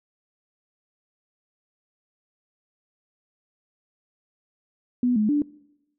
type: tone with pitch steps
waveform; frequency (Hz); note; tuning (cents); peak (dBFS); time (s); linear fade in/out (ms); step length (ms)
sine; 246.6 / 212.6 / 292.7; B3 / G#3 / D4; -2 / +41 / -6; -18; 5.03-5.42; 2; 130
effects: noise-tail reverb RT60 0.9 s tail -23 dB re dry